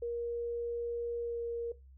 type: tone with pitch glide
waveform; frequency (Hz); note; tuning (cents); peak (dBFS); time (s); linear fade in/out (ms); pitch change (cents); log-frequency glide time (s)
sine; 472.2 to 468.9; A#4 to A#4; +22 to +10; -33; 0.02-1.72; 5; -12; 1.19-1.4
effects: noise-tail reverb RT60 0.2 s tail -17 dB re dry + added 66 Hz sine -53 dBFS peak until 1.97 s